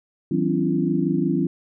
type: tone cluster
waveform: sine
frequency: 163.5 / 189.8 / 259.7 / 284.7 / 337.4 Hz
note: E3 / F#3 / C4 / C#4 / E4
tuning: -14 / +44 / -13 / +46 / +40 cents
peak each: -25 dBFS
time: 0.31-1.47 s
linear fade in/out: 5 ms
effects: none